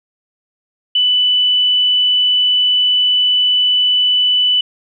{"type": "tone", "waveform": "sine", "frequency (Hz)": 2985, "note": "F#7", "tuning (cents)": 15, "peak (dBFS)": -10, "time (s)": [0.95, 4.61], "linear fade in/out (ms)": 5, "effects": []}